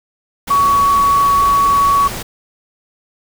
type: tone in noise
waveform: sine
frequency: 1124 Hz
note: C#6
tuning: 24 cents sharp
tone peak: -9 dBFS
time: 0.5-2.08 s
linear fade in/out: 10 ms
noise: pink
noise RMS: -25 dBFS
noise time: 0.47-2.23 s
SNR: +13 dB
effects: none